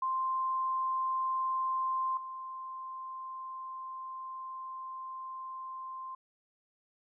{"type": "tone with level steps", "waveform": "sine", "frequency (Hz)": 1046.5, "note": "C6", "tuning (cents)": 0, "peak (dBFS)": [-29, -39], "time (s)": [0.02, 6.15], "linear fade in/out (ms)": 5, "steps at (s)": 2.17, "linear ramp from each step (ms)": 2, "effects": []}